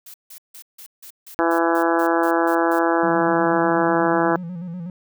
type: noise bursts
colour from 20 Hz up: blue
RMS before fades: -40 dBFS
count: 12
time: 0.06-2.792 s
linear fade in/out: 5 ms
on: 81 ms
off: 160 ms
type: harmonic tone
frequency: 167.2 Hz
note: E3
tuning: 25 cents sharp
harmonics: 2 / 3 / 4 / 5 / 6 / 7 / 8 / 9 / 10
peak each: -20 / -24 / -24 / -24 / -26 / -29 / -28 / -29 / -30 dBFS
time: 1.39-4.36 s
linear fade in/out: 0 ms
type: tone with vibrato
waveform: triangle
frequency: 174.61 Hz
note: F3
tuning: in tune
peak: -26 dBFS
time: 3.03-4.9 s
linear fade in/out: 2 ms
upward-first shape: square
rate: 8.2 Hz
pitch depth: 72 cents each way
effects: none